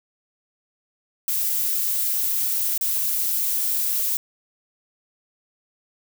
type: noise with dropouts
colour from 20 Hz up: violet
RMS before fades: -23 dBFS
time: 1.28-4.17 s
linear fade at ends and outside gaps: 1 ms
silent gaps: 2.778-2.811 s
effects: none